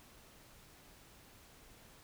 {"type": "silence", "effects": ["pink hiss -60 dBFS RMS until 2.03 s"]}